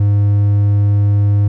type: tone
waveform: triangle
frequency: 102 Hz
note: G#2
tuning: 31 cents flat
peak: -7 dBFS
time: 0-1.48 s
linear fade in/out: 5 ms
effects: none